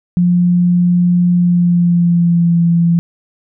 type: tone with pitch glide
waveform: sine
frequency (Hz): 176.5 to 169.6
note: F3 to E3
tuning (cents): +19 to +50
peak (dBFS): -8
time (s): 0.17-2.99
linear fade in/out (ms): 0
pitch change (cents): -69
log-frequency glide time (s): 1.33-2.6
effects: none